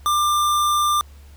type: tone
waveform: square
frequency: 1191 Hz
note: D6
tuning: 24 cents sharp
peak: -17 dBFS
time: 0.06-1.01 s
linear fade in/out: 0 ms
effects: added 71 Hz sine -41 dBFS peak until 1.36 s + pink hiss -54 dBFS RMS until 1.36 s